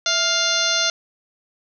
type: harmonic tone with a mistuned harmonic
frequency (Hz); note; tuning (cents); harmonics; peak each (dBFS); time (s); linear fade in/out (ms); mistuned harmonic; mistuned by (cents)
700; F5; +4; 1 / 2 / 3 / 4 / 5 / 6 / 7 / 8 / 9; -28 / -24 / -30 / -28 / -24 / -24 / -29 / -27 / -26; 0.06-0.9; 2; 1; -100
effects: none